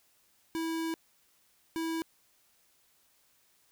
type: tone bursts at uneven times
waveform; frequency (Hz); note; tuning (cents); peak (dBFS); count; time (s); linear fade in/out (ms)
square; 326.4; E4; -17; -32; 2; 0.55-0.94 / 1.76-2.02; 0
effects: white hiss -68 dBFS RMS until 3.71 s